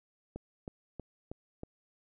click train, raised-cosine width 2 ms, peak -27 dBFS, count 5, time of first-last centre 0.36-1.634 s, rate 3.14 Hz, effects none

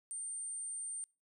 sine tone, 8870 Hz, C#9, in tune, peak -39 dBFS, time 0.11-1.04 s, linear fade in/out 0 ms, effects noise-tail reverb RT60 0.3 s tail -26 dB re dry

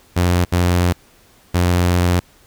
sawtooth tone bursts at uneven times, 88.5 Hz, F2, 23 cents sharp, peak -9 dBFS, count 3, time 0.16-0.45 / 0.52-0.93 / 1.54-2.2 s, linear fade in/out 10 ms, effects pink hiss -51 dBFS RMS until 2.46 s

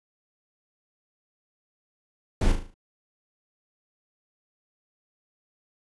brown noise with echo, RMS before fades -21 dBFS, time 2.41-2.52 s, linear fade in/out 5 ms, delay 37 ms, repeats 6, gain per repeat -6 dB, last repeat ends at 2.742 s, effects resampled to 24000 Hz

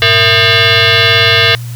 sine tone with frequency modulation, 665 Hz, E5, 15 cents sharp, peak -5 dBFS, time 0.02-1.55 s, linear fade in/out 0 ms, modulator 564 Hz, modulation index 6.2, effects added 119 Hz sine -20 dBFS peak until 1.75 s + white hiss -35 dBFS RMS until 1.75 s

